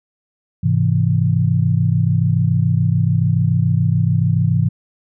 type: chord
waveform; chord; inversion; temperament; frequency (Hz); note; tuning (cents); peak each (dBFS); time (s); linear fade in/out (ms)
sine; Ab augmented; none; equal; 103.83 / 130.81 / 164.81; Ab2 / C3 / E3; 0 / 0 / 0; -17; 0.63-4.69; 10
effects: none